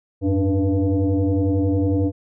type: tone with frequency modulation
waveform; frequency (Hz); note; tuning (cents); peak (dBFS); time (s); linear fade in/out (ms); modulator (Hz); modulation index
sine; 102; G#2; -31; -16; 0.21-2.12; 50; 193; 1.8
effects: none